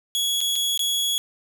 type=tone with dropouts; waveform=sawtooth; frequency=3352 Hz; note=G#7; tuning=15 cents sharp; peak=-18 dBFS; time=0.15-1.18 s; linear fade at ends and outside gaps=0 ms; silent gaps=0.406-0.413 / 0.556-0.561 / 0.776-0.793 s; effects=9-bit